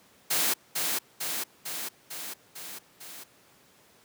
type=noise with echo; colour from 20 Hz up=white; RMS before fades=-26 dBFS; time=0.3-0.54 s; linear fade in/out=10 ms; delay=450 ms; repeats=6; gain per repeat=-3 dB; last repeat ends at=3.24 s; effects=pink hiss -59 dBFS RMS until 4.04 s + high-pass 150 Hz 12 dB/octave